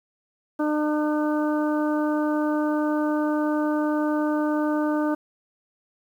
harmonic tone, 301.8 Hz, D4, 47 cents sharp, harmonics 1 / 2 / 3 / 4 / 5, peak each -22 / -28 / -32 / -34 / -36 dBFS, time 0.59-5.15 s, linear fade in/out 10 ms, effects 9-bit

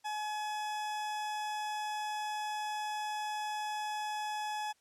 40% pulse tone, 848 Hz, G#5, 36 cents sharp, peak -34 dBFS, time 0.04-4.73 s, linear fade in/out 20 ms, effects white hiss -72 dBFS RMS until 4.8 s + low-pass 9000 Hz 12 dB/octave

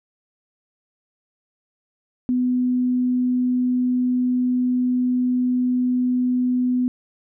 sine tone, 250 Hz, B3, 21 cents sharp, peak -17 dBFS, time 2.29-6.88 s, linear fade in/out 0 ms, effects none

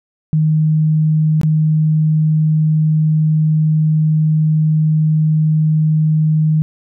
sine tone with dropouts, 155.56 Hz, D#3, in tune, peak -10 dBFS, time 0.33-6.62 s, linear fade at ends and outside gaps 0 ms, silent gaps 1.414-1.433 s, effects none

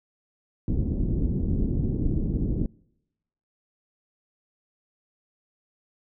pink low-pass noise, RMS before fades -25 dBFS, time 0.68-2.66 s, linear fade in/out 2 ms, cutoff 320 Hz, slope 24 dB/octave, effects noise-tail reverb RT60 0.9 s tail -26 dB re dry

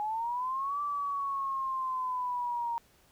sine linear two-way sweep, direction up then down, 830.6 to 1166 to 930 Hz, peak -30 dBFS, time 0-2.78 s, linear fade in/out 0 ms, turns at 0.81 s, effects pink hiss -64 dBFS RMS until 3.11 s

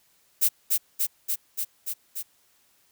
violet noise with echo, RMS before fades -20 dBFS, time 0.41-0.49 s, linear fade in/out 20 ms, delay 290 ms, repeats 6, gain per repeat -2 dB, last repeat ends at 2.23 s, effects white hiss -64 dBFS RMS until 2.91 s

